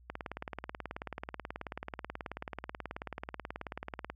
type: click train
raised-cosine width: 0.5 ms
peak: -23 dBFS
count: 75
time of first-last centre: 0.1-4.1 s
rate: 18.5 Hz
effects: added 60 Hz sine -57 dBFS peak until 4.15 s